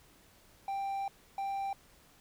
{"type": "tone bursts at uneven times", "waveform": "triangle", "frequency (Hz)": 787, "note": "G5", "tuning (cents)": 7, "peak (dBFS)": -31, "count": 2, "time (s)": [[0.68, 1.08], [1.38, 1.73]], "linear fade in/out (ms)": 2, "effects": ["pink hiss -62 dBFS RMS until 2.2 s"]}